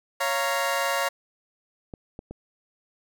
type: chord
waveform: 20% pulse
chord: Bb minor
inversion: first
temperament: equal with one note detuned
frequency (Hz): 554.4 / 693.2 / 932.3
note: Db5 / F5 / Bb5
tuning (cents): 0 / -13 / 0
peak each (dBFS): -22 / -24 / -24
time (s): 0.2-1.09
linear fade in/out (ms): 10
type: clicks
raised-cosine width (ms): 2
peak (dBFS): -24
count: 3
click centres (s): 1.938 / 2.191 / 2.31
effects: none